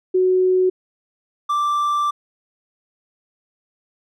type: tone pair in turn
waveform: sine / triangle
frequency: 370 / 1174.7 Hz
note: F#4 / D6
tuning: 0 / 0 cents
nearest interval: octave + minor sixth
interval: 2000 cents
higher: second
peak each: -13 / -15 dBFS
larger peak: first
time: 0.14-0.7 / 1.49-2.11 s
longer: second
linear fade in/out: 10 ms
effects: none